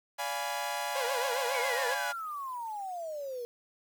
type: chord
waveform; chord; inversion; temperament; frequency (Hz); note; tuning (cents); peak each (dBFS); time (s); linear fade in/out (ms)
sawtooth; D diminished seventh; none; equal with one note detuned; 577.2 / 698.5 / 830.6 / 987.8; D5 / F5 / Ab5 / Cb6; -30 / 0 / 0 / 0; -36 / -35 / -32 / -35; 0.18-2.13; 20
type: tone with vibrato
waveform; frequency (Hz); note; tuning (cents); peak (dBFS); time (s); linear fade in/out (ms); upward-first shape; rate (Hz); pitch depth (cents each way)
sawtooth; 510; C5; -44; -28; 0.95-1.95; 10; triangle; 7.3; 160
type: exponential sweep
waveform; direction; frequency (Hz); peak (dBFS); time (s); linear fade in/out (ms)
sine; down; 2285 to 469.8; -35; 1.54-3.45; 0
effects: 9-bit